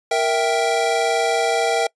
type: chord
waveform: square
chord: E diminished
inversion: second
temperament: equal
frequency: 466.2 / 659.3 / 784 Hz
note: Bb4 / E5 / G5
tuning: 0 / 0 / 0 cents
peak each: -22 dBFS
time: 0.11-1.87 s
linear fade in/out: 5 ms
effects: noise-tail reverb RT60 0.1 s tail -25 dB re dry + resampled to 22050 Hz